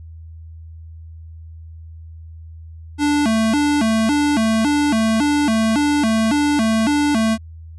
square tone with vibrato, 254.9 Hz, C4, 45 cents flat, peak -15 dBFS, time 2.98-7.38 s, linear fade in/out 50 ms, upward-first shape square, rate 1.8 Hz, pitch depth 240 cents each way, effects added 81 Hz sine -34 dBFS peak until 7.78 s + resampled to 24000 Hz

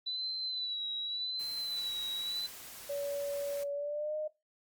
sine tone with vibrato, 3971 Hz, B7, 9 cents sharp, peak -34 dBFS, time 0.06-2.47 s, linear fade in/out 10 ms, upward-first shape sine, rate 0.87 Hz, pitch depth 52 cents each way
white noise, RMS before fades -48 dBFS, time 1.39-3.64 s, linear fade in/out 10 ms
sine tone with pitch glide, 569 to 613.4 Hz, C#5 to D#5, +45 to -25 cents, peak -33 dBFS, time 2.89-4.28 s, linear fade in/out 10 ms, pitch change +130 cents, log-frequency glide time 3.72-4.16 s
effects noise-tail reverb RT60 0.2 s tail -17 dB re dry + Opus 48 kbps

